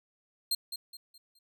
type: tone with echo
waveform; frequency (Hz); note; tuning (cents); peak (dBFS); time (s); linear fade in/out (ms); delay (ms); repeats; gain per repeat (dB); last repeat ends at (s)
sawtooth; 4186; C8; 0; -24; 0.51-0.55; 5; 210; 4; -9; 1.39
effects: none